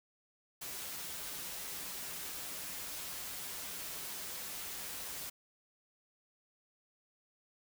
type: noise with comb filter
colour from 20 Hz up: white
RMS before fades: -43 dBFS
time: 0.61-5.3 s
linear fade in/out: 10 ms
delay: 8.8 ms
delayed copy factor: -0.5
effects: none